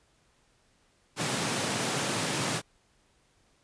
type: high-pass noise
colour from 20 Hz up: pink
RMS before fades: -30 dBFS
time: 1.16-2.62 s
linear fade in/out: 50 ms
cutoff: 110 Hz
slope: 48 dB/octave
effects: pink hiss -67 dBFS RMS until 3.63 s + resampled to 22050 Hz